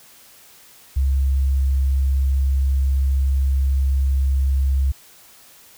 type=tone; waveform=sine; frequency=67.5 Hz; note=C#2; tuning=45 cents flat; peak=-15 dBFS; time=0.96-4.92 s; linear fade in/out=10 ms; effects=white hiss -48 dBFS RMS until 5.77 s